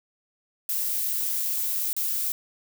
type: noise with dropouts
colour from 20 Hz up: violet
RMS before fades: -27 dBFS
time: 0.69-2.32 s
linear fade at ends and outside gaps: 1 ms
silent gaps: 1.93-1.965 s
effects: none